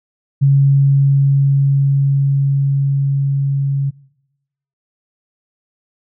sine tone with level ramp, 138.59 Hz, C#3, in tune, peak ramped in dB -7 to -14 dBFS, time 0.41-3.91 s, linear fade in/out 20 ms, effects noise-tail reverb RT60 0.9 s tail -23 dB re dry

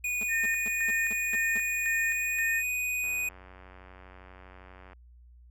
square tone with pitch glide, 2464 to 2485 Hz, D#7 to D#7, -17 to -3 cents, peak -29 dBFS, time 0.04-3.29 s, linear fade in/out 5 ms, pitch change +14 cents, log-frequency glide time 2.03-2.6 s
sawtooth tone bursts, 216.7 Hz, A3, 26 cents flat, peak -36 dBFS, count 7, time 0.21-1.578 s, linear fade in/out 2 ms, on 24 ms, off 200 ms
sine tone with tremolo, 1822 Hz, A#6, 40 cents flat, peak -27 dBFS, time 0.28-2.63 s, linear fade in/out 50 ms, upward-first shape square, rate 1.9 Hz, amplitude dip 60%
click train, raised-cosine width 0.5 ms, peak -35 dBFS, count 176, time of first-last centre 3.04-4.932 s, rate 92.5 Hz
effects added 60 Hz sine -51 dBFS peak until 5.5 s

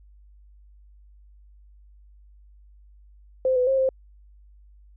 sine tone with pitch steps, 519 / 501 / 534 / 526 Hz, C5 / B4 / C5 / C5, -14 / +25 / +35 / +9 cents, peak -18 dBFS, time 3.45-3.89 s, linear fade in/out 2 ms, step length 110 ms, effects added 50 Hz sine -49 dBFS peak until 4.96 s

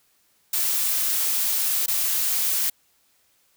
blue noise with dropouts, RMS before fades -23 dBFS, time 0.53-2.7 s, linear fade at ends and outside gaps 5 ms, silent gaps 1.862-1.88 s, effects white hiss -64 dBFS RMS until 3.56 s

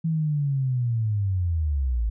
sine linear sweep, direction down, 164.81 to 52.5 Hz, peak -21 dBFS, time 0.04-2.1 s, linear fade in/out 10 ms, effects none

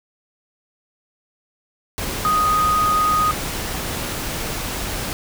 sine tone in noise, 1244.5 Hz, D#6, in tune, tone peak -15 dBFS, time 2.25-3.31 s, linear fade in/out 0 ms, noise pink, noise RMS -26 dBFS, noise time 1.98-5.13 s, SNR +8 dB, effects none

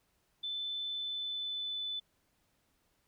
sine tone with pitch glide, 3520 to 3500 Hz, A7 to A7, 0 to -10 cents, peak -35 dBFS, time 0.43-2 s, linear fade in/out 10 ms, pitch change -10 cents, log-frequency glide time 0.84-1.79 s, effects pink hiss -75 dBFS RMS until 3.07 s

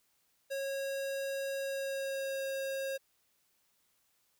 square tone with pitch glide, 547 to 540.4 Hz, C#5 to C#5, -23 to -44 cents, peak -35 dBFS, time 0.5-2.98 s, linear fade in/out 20 ms, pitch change -21 cents, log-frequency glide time 1.59-2.47 s, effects white hiss -74 dBFS RMS until 4.39 s

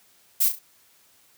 violet noise with echo, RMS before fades -20 dBFS, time 0.4-0.49 s, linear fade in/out 10 ms, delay 34 ms, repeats 3, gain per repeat -8 dB, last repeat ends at 0.592 s, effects white hiss -59 dBFS RMS until 1.37 s + high-pass 60 Hz 12 dB/octave

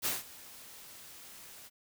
white noise with ADSR envelope, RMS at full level -31 dBFS, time 0.02-1.7 s, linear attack 38 ms, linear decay 170 ms, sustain -20 dB, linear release 34 ms, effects none

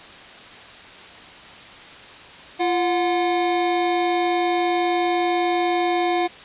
square tone pair together, 345.1 / 725 Hz, F4 / F#5, -21 / -35 cents, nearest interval octave + minor second, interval 1286 cents, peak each -22 dBFS, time 2.59-6.28 s, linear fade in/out 20 ms, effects white hiss -41 dBFS RMS until 6.44 s + resampled to 8000 Hz

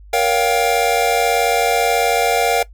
square chord, G half-diminished seventh, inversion first, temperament just, 470.4 / 564.5 / 705.6 / 784 Hz, Bb4 / Db5 / F5 / G5, +16 / +31 / +18 / 0 cents, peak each -20 / -23 / -19 / -21 dBFS, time 0.13-2.63 s, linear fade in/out 5 ms, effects noise-tail reverb RT60 0.1 s tail -19 dB re dry + added 50 Hz sine -38 dBFS peak until 2.73 s

